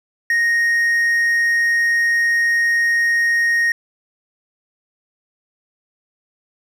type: tone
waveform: triangle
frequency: 1864.7 Hz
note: A#6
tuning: in tune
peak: -12 dBFS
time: 0.3-3.72 s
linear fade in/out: 2 ms
effects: none